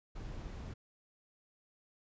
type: noise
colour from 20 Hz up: brown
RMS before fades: -44 dBFS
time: 0.15-0.74 s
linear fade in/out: 10 ms
effects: resampled to 16000 Hz